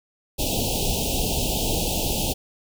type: band-stop noise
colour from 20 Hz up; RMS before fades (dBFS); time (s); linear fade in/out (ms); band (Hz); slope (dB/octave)
pink; -24; 0.38-2.34; 20; 870 to 2600; 96
effects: none